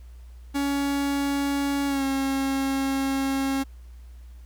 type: tone with pitch glide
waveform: 45% pulse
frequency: 280.7 to 271 Hz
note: C#4 to C#4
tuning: +22 to -39 cents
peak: -23 dBFS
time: 0.54-3.64 s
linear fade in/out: 20 ms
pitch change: -61 cents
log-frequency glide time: 1.87-2.04 s
effects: added 60 Hz sine -41 dBFS peak until 4.45 s + pink hiss -62 dBFS RMS until 4.45 s